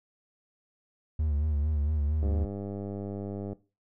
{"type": "tone with vibrato", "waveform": "triangle", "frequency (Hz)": 74.8, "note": "D2", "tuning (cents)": 32, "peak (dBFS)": -23, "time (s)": [1.19, 2.45], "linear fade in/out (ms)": 5, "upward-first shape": "sine", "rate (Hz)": 4.4, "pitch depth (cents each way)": 70}
{"type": "click train", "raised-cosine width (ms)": 2, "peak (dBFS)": -24, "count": 131, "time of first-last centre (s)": [2.23, 3.53], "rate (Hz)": 100}
{"effects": ["noise-tail reverb RT60 0.3 s tail -18 dB re dry"]}